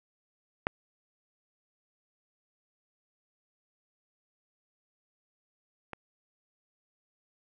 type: clicks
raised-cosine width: 0.5 ms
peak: -11 / -23 dBFS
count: 2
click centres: 0.669 / 5.933 s
effects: none